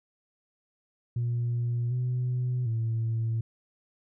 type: tone with pitch steps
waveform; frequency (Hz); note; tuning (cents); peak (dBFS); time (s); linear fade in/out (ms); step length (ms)
sine; 119.5 / 124.9 / 113.5; A#2 / B2 / A#2; +43 / +20 / -46; -24; 1.16-3.41; 5; 750
effects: tanh soft clip ceiling -23 dBFS